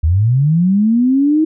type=linear sweep; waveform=sine; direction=up; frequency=73 to 320 Hz; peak=-9 dBFS; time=0.03-1.45 s; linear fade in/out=10 ms; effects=none